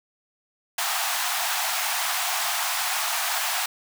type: high-pass noise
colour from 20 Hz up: pink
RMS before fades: -26 dBFS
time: 0.78-3.66 s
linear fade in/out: 5 ms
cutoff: 670 Hz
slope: 96 dB/octave
effects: none